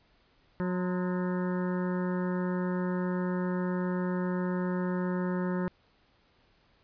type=harmonic tone with a mistuned harmonic; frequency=181.5 Hz; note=F#3; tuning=33 cents flat; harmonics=1 / 2 / 3 / 5 / 6 / 7 / 8 / 9 / 10; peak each=-29 / -35 / -39 / -43 / -45 / -46 / -47 / -48 / -49 dBFS; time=0.6-5.68 s; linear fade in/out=0 ms; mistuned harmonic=6; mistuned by=-91 cents; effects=pink hiss -66 dBFS RMS until 6.83 s + resampled to 11025 Hz